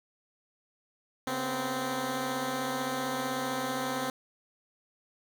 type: tone cluster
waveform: 10% pulse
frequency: 137.4 / 241.1 / 259.2 Hz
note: C#3 / B3 / C4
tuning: -15 / -41 / -16 cents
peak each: -32 / -32 / -23 dBFS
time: 1.27-4.1 s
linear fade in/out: 2 ms
effects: none